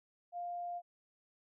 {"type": "tone", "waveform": "sine", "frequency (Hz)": 701, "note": "F5", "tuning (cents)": 6, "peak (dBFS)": -38, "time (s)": [0.32, 0.82], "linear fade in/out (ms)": 50, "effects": []}